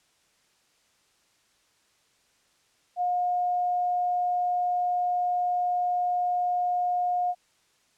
sine tone, 716 Hz, F5, 43 cents sharp, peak -23 dBFS, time 2.96-7.35 s, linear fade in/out 50 ms, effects white hiss -66 dBFS RMS until 7.97 s + low-pass 8000 Hz 12 dB/octave

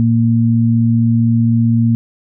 sine tone pair together, 115.43 / 231 Hz, A#2 / A#3, -17 / -16 cents, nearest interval octave, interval 1201 cents, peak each -12 dBFS, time 0-1.95 s, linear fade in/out 0 ms, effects none

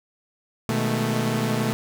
sawtooth tone cluster, 123.5 / 155.1 / 208.6 / 220.6 Hz, B2 / D#3 / G#3 / A3, 0 / -5 / +8 / +5 cents, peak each -22 / -26 / -28 / -21 dBFS, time 0.69-1.73 s, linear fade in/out 0 ms, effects none

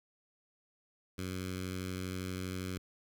10% pulse tone with notch filter, 92.5 Hz, F#2, in tune, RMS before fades -39 dBFS, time 1.18-2.78 s, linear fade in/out 5 ms, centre 710 Hz, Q 0.62, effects none

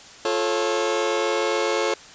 sawtooth chord, F augmented, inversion none, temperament just, 349.2 / 436.5 / 545.7 Hz, F4 / A4 / C#5, 0 / -14 / -27 cents, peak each -23 / -20 / -21 dBFS, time 0.25-1.94 s, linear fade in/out 2 ms, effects white hiss -44 dBFS RMS until 2.14 s + resampled to 16000 Hz

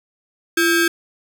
40% pulse ring-modulated tone, 970 Hz, B5, 31 cents flat, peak -10 dBFS, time 0.57-0.88 s, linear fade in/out 5 ms, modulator 630 Hz, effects none

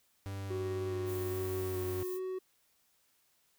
45% pulse tone with pitch glide, 98 to 94.17 Hz, G2 to F#2, 0 to +31 cents, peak -38 dBFS, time 0.26-2.03 s, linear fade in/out 0 ms, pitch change -69 cents, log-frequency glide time 1.07-1.59 s
triangle tone with vibrato, 370 Hz, F#4, in tune, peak -33 dBFS, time 0.5-2.39 s, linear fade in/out 10 ms, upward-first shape square, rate 1.2 Hz, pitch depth 15 cents each way
violet noise, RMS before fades -47 dBFS, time 1.05-2.2 s, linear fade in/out 50 ms
effects white hiss -72 dBFS RMS until 3.58 s

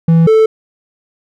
triangle tone pair in turn, 164.81 / 440 Hz, E3 / A4, 0 / 0 cents, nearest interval octave + perfect fourth, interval 1700 cents, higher second, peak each -3 dBFS, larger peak neither, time 0.08-0.27 / 0.27-0.46 s, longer neither, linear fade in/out 5 ms, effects none

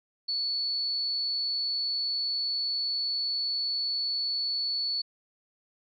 sine tone, 4435 Hz, C#8, in tune, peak -27 dBFS, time 0.28-5.02 s, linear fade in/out 10 ms, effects none

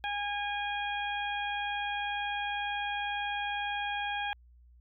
harmonic tone, 818 Hz, G#5, 26 cents flat, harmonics 1 / 2 / 3 / 4, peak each -34 / -37 / -39 / -40 dBFS, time 0.04-4.33 s, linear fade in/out 0 ms, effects added 60 Hz sine -55 dBFS peak until 4.8 s

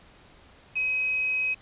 sine tone with quantisation, 2535 Hz, D#7, 32 cents sharp, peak -24 dBFS, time 0.75-1.55 s, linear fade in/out 20 ms, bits 6, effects pink hiss -54 dBFS RMS until 1.61 s + resampled to 8000 Hz

